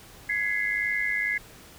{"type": "tone cluster", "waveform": "sine", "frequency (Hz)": [1679, 2036, 2138], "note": ["G#6", "C7", "C7"], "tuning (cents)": [18, -48, 37], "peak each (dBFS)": [-30, -27, -30], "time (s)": [0.29, 1.38], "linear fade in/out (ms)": 5, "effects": ["pink hiss -49 dBFS RMS until 1.78 s"]}